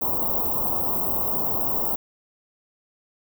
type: band-stop noise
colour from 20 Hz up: white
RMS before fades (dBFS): -24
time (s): 0.01-1.96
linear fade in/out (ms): 10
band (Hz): 1100 to 15000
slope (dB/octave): 48
effects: none